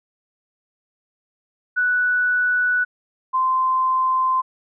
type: tone pair in turn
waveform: sine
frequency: 1480 / 1037.6 Hz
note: F#6 / C6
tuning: 0 / -15 cents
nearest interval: tritone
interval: 615 cents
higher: first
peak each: -16 dBFS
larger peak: neither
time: 1.76-2.85 / 3.33-4.42 s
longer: neither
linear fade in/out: 20 ms
effects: none